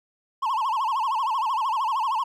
triangle tone with vibrato, 975 Hz, B5, 23 cents flat, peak -20 dBFS, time 0.42-2.24 s, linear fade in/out 10 ms, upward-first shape sine, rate 13 Hz, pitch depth 220 cents each way, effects none

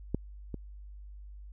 clicks, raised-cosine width 3 ms, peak -16 / -24 dBFS, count 2, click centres 0.146 / 0.543 s, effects added 50 Hz sine -44 dBFS peak until 1.52 s

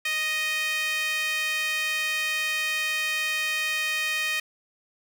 sawtooth tone with high-pass filter, 622.3 Hz, D#5, in tune, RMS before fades -27 dBFS, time 0.05-4.4 s, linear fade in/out 5 ms, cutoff 2200 Hz, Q 4.2, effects none

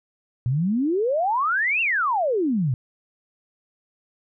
sine exponential two-way sweep, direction up then down, 116.54 to 2794 to 116.54 Hz, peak -19 dBFS, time 0.46-2.74 s, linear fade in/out 0 ms, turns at 1.81 s, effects none

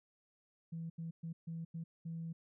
sine tone bursts at uneven times, 164.81 Hz, E3, in tune, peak -39 dBFS, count 6, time 0.72-0.9 / 0.98-1.11 / 1.23-1.33 / 1.47-1.65 / 1.74-1.84 / 2.05-2.33 s, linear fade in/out 10 ms, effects tanh soft clip ceiling -35 dBFS

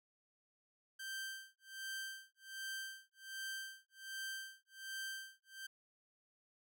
sawtooth tone with tremolo, 1566 Hz, G6, 2 cents flat, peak -38 dBFS, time 0.99-5.67 s, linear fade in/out 10 ms, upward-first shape sine, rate 1.3 Hz, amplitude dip 100%, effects none

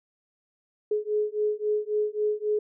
sine beating tone pair, 420.7 / 424.4 Hz, G#4 / G#4, +22 / +38 cents, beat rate 3.7 Hz, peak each -27 dBFS, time 0.91-2.59 s, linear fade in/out 5 ms, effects none

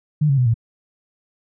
sine tone with pitch steps, 150.9 / 137.58 / 125.43 / 114.36 Hz, D3 / C#3 / B2 / A#2, +47 / -13 / +27 / -33 cents, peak -13 dBFS, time 0.21-0.542 s, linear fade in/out 10 ms, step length 83 ms, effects none

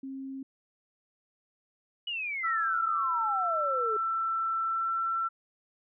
sine tone, 268.3 Hz, C4, 44 cents sharp, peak -36 dBFS, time 0.03-0.43 s, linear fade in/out 5 ms
sine exponential sweep, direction down, 2960 to 415.3 Hz, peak -31 dBFS, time 2.07-3.97 s, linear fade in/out 5 ms
sine tone with pitch glide, 1336 to 1344.5 Hz, E6 to E6, +23 to +34 cents, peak -27 dBFS, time 2.43-5.29 s, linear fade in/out 20 ms, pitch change +11 cents, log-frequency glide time 4.68-4.88 s
effects none

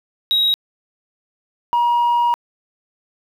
sine tone pair in turn, 3815 / 953.8 Hz, A#7 / A#5, +39 / +39 cents, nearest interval 2 octaves, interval 2400 cents, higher first, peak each -11 dBFS, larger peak neither, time 0.31-0.54 / 1.73-2.34 s, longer second, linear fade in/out 0 ms, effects tanh soft clip ceiling -12 dBFS + 8-bit

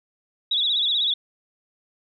sine tone with vibrato, 3612 Hz, A7, 45 cents sharp, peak -19 dBFS, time 0.51-1.14 s, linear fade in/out 5 ms, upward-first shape sine, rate 16 Hz, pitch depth 130 cents each way, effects none

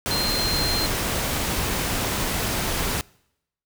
sine tone in noise, 4163 Hz, C8, 10 cents flat, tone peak -24 dBFS, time 0.11-0.86 s, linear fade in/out 0 ms, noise pink, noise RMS -25 dBFS, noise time 0.06-3.01 s, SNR -2 dB, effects noise-tail reverb RT60 0.8 s tail -25 dB re dry

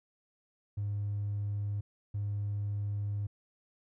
triangle tone bursts at uneven times, 102.3 Hz, G#2, 26 cents flat, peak -28 dBFS, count 2, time 0.77-1.81 / 2.14-3.27 s, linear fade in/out 10 ms, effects tanh soft clip ceiling -28 dBFS

